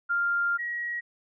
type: tone pair in turn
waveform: sine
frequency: 1396.9 / 1905.2 Hz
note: F6 / A#6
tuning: 0 / +37 cents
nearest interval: perfect fourth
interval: 537 cents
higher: second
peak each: -23 / -29 dBFS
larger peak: first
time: 0.09-0.58 / 0.58-1.01 s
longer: first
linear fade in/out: 20 ms
effects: none